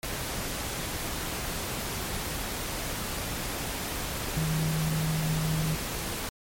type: tone in noise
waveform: sine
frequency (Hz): 157.6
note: D#3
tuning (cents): +23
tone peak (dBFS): -26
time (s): 4.37-5.75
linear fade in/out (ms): 0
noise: pink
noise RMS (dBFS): -33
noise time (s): 0.03-6.29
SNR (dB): +4
effects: MP3 64 kbps